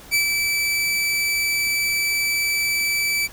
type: tone with ADSR envelope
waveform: sawtooth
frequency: 2313 Hz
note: D7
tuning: 27 cents flat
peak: -12 dBFS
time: 0.11-3.28 s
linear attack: 32 ms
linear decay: 110 ms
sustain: -4 dB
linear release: 30 ms
effects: pink hiss -43 dBFS RMS until 3.32 s

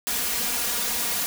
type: noise with comb filter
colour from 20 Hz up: white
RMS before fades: -26 dBFS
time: 0.07-1.26 s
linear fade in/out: 0 ms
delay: 4.2 ms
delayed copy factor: +1
effects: none

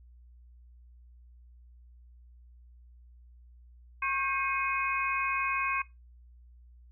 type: tone cluster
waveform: sine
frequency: 1091 / 1584 / 2167 / 2509 Hz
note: C#6 / G6 / C#7 / D#7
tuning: -28 / +18 / -40 / +14 cents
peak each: -32 / -37 / -35 / -33 dBFS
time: 4.02-5.82 s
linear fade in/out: 5 ms
effects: noise-tail reverb RT60 0.2 s tail -18 dB re dry + added 60 Hz sine -52 dBFS peak until 6.91 s

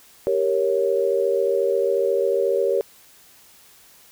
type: chord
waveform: sine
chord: G diminished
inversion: none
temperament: equal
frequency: 392 / 466.2 / 554.4 Hz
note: G4 / Bb4 / Db5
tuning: 0 / 0 / 0 cents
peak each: -22 dBFS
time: 0.27-2.81 s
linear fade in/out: 0 ms
effects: white hiss -51 dBFS RMS until 4.11 s

